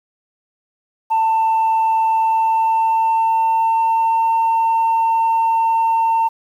sine tone with pitch glide, 892 to 905.5 Hz, A5 to A5, +23 to +49 cents, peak -11 dBFS, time 1.1-6.29 s, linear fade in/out 20 ms, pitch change +26 cents, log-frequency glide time 2.13-4.37 s, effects tanh soft clip ceiling -11 dBFS + 8-bit

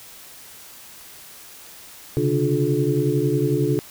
sine tone cluster, 132.6 / 143.6 / 295.6 / 355.4 / 429.7 Hz, C3 / D3 / D4 / F4 / A4, +23 / -39 / +11 / +30 / -41 cents, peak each -24 dBFS, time 2.17-3.79 s, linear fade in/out 0 ms, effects white hiss -43 dBFS RMS until 3.9 s

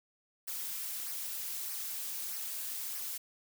blue noise with flanger, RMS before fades -39 dBFS, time 0.47-3.18 s, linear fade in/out 10 ms, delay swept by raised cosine 0.27 to 5.67 ms, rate 1.6 Hz, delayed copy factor -0.55, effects none

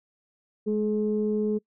sine tone pair together, 210.6 / 425.2 Hz, G#3 / G#4, +24 / +41 cents, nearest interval octave, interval 1217 cents, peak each -25 dBFS, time 0.66-1.59 s, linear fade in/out 20 ms, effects noise-tail reverb RT60 0.1 s tail -26 dB re dry + tanh soft clip ceiling -15 dBFS

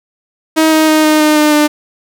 sawtooth tone with pitch steps, 317 / 313.9 / 310.8 / 307.8 / 304.8 / 301.8 / 298.9 Hz, D#4 / D#4 / D#4 / D#4 / D#4 / D4 / D4, +32 / +15 / -2 / -19 / -36 / +47 / +31 cents, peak -3 dBFS, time 0.56-1.68 s, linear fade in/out 20 ms, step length 160 ms, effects none

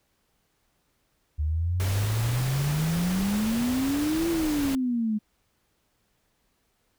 sine exponential two-way sweep, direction up then down, 73.42 to 339.8 to 208.8 Hz, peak -23 dBFS, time 1.38-5.19 s, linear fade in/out 20 ms, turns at 4.29 s
pink noise, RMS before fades -34 dBFS, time 1.8-4.75 s, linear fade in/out 0 ms
effects pink hiss -71 dBFS RMS until 6.98 s

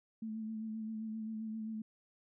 sine tone with vibrato, 219.7 Hz, A3, 2 cents flat, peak -38 dBFS, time 0.22-1.82 s, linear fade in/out 5 ms, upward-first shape sine, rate 7.6 Hz, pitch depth 28 cents each way, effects none

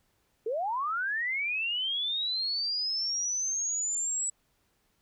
sine linear sweep, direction up, 415.3 to 7850 Hz, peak -28 dBFS, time 0.46-4.3 s, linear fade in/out 5 ms, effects pink hiss -72 dBFS RMS until 5.01 s

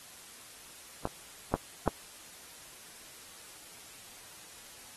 clicks, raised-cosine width 1 ms, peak -17 / -12 / -11 dBFS, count 3, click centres 1.054 / 1.54 / 1.877 s, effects white hiss -51 dBFS RMS until 4.96 s + AAC 32 kbps

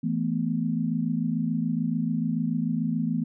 sine chord, E suspended fourth, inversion none, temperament equal, 164.81 / 220 / 246.9 Hz, E3 / A3 / B3, 0 / 0 / 0 cents, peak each -28 dBFS, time 0.03-3.24 s, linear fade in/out 10 ms, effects none

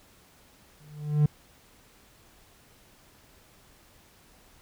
triangle tone with exponential growth, 149.2 Hz, D3, 28 cents sharp, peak -13 dBFS, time 0.8-1.26 s, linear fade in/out 5 ms, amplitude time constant 100 ms, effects tanh soft clip ceiling -9 dBFS + pink hiss -58 dBFS RMS until 4.61 s

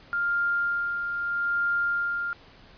sine tone with tremolo, 1400 Hz, F6, 4 cents sharp, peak -22 dBFS, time 0.13-2.33 s, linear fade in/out 0 ms, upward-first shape sine, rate 0.79 Hz, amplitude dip 45%, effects pink hiss -52 dBFS RMS until 2.77 s + resampled to 11025 Hz

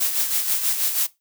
blue noise with tremolo, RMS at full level -20 dBFS, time 0-1.07 s, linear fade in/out 10 ms, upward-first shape sine, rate 6.2 Hz, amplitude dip 55%, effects noise-tail reverb RT60 0.2 s tail -19 dB re dry

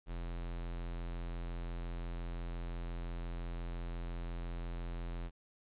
square tone, 42.88 Hz, F1, 31 cents flat, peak -39 dBFS, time 0.06-5.31 s, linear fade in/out 50 ms, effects resampled to 8000 Hz + 12-bit

